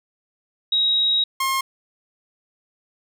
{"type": "tone pair in turn", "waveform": ["sine", "sawtooth"], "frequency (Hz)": [3809, 1068.9], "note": ["A#7", "C6"], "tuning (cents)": [37, 37], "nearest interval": "octave + minor seventh", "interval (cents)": 2200, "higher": "first", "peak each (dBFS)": [-16, -16], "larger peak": "neither", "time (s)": [[0.72, 1.24], [1.4, 1.61]], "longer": "first", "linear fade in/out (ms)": 5, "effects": []}